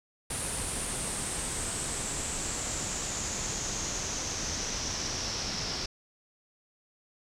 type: noise with low-pass filter sweep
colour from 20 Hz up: pink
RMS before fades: -34 dBFS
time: 0.3-5.86 s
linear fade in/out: 5 ms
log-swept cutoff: 9600 to 5300 Hz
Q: 6.3
effects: none